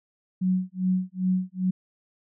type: tone with tremolo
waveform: sine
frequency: 185 Hz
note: F#3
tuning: in tune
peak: -19 dBFS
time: 0.41-1.71 s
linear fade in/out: 10 ms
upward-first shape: sine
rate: 2.5 Hz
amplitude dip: 100%
effects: none